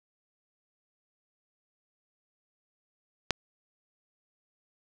click, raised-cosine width 0.2 ms, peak -7 dBFS, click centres 3.307 s, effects none

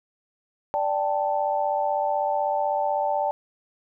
sine chord, D suspended fourth, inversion none, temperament equal, 587.3 / 784 / 880 Hz, D5 / G5 / A5, 0 / 0 / 0 cents, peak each -26 dBFS, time 0.74-3.31 s, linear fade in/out 0 ms, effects none

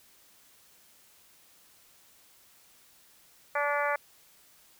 harmonic tone, 289.4 Hz, D4, 25 cents flat, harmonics 2 / 3 / 4 / 5 / 6 / 7 / 8, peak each -31 / -33 / -33 / -34 / -35 / -36 / -40 dBFS, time 3.55-3.96 s, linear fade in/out 5 ms, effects white hiss -60 dBFS RMS until 4.79 s

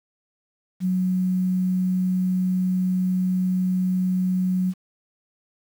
sine tone, 184.2 Hz, F#3, 7 cents flat, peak -19 dBFS, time 0.8-4.74 s, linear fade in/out 50 ms, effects 8-bit

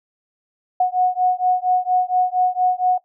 sine beating tone pair, 730 / 734.3 Hz, F#5 / F#5, -24 / -13 cents, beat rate 4.3 Hz, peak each -18 dBFS, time 0.8-2.98 s, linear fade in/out 5 ms, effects noise-tail reverb RT60 0.1 s tail -17 dB re dry

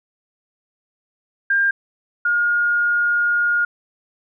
sine tone pair in turn, 1600 / 1425.6 Hz, G6 / F6, +35 / +35 cents, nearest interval major second, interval 200 cents, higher first, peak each -14 / -15 dBFS, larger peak first, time 1.5-1.71 / 2.25-3.65 s, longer second, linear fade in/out 5 ms, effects none

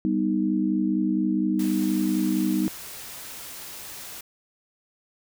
sine chord, G augmented, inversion none, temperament equal, 196 / 246.9 / 311.1 Hz, G3 / B3 / D#4, 0 / 0 / 0 cents, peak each -25 / -27 / -24 dBFS, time 0.05-2.68 s, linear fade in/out 0 ms
white noise, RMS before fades -39 dBFS, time 1.59-4.21 s, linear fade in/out 5 ms
effects none

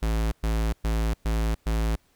square tone bursts, 55 Hz, A1, in tune, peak -23 dBFS, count 5, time 0.02-1.96 s, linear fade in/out 10 ms, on 300 ms, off 110 ms, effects pink hiss -65 dBFS RMS until 2.15 s

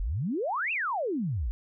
sine exponential two-way sweep, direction up then down, 38.89 to 2783 to 47.23 Hz, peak -27 dBFS, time 0-1.51 s, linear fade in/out 0 ms, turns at 0.72 s, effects none

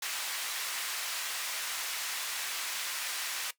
pink band-pass noise, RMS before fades -36 dBFS, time 0.02-3.51 s, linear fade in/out 5 ms, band 1500 to 15000 Hz, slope 12 dB/octave, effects noise-tail reverb RT60 0.1 s tail -17 dB re dry

